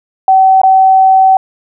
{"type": "tone with dropouts", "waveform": "sine", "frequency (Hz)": 763, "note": "G5", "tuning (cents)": -47, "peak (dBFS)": -3, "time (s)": [0.28, 1.37], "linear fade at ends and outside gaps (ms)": 2, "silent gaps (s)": [0.616, 0.634], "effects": []}